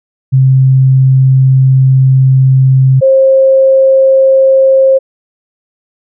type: tone pair in turn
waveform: sine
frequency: 132.1 / 533.3 Hz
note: C3 / C5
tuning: +17 / +33 cents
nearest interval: 2 octaves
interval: 2416 cents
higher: second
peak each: -3 dBFS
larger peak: neither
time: 0.32-3.01 / 3.01-4.99 s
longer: first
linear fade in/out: 20 ms
effects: none